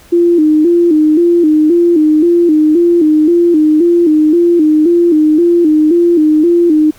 sine tone with vibrato, 325.4 Hz, E4, 22 cents flat, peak -5 dBFS, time 0.12-6.91 s, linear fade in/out 10 ms, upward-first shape square, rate 1.9 Hz, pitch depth 100 cents each way, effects pink hiss -42 dBFS RMS until 6.98 s

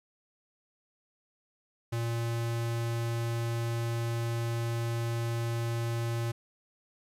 square tone, 116.54 Hz, A#2, in tune, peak -30 dBFS, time 1.92-6.32 s, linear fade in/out 10 ms, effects resampled to 32000 Hz + 11-bit

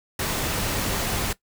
pink noise, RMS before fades -26 dBFS, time 0.19-1.33 s, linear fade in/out 5 ms, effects noise-tail reverb RT60 0.1 s tail -18 dB re dry

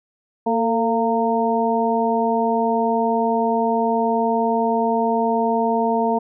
harmonic tone with a mistuned harmonic, 230 Hz, A#3, 23 cents flat, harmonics 1 / 2 / 3 / 4, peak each -22 / -22 / -22 / -22 dBFS, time 0.46-6.19 s, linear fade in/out 10 ms, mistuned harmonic 2, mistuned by -41 cents, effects none

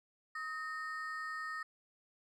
triangle ring-modulated tone, 1550 Hz, G6, 20 cents flat, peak -34 dBFS, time 0.35-1.63 s, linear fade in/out 5 ms, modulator 285 Hz, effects none

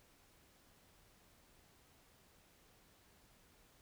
silence, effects pink hiss -68 dBFS RMS until 3.81 s

